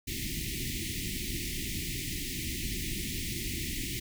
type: band-stop noise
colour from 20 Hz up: pink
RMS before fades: -35 dBFS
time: 0.07-4 s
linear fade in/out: 10 ms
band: 380 to 1900 Hz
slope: 96 dB/octave
effects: none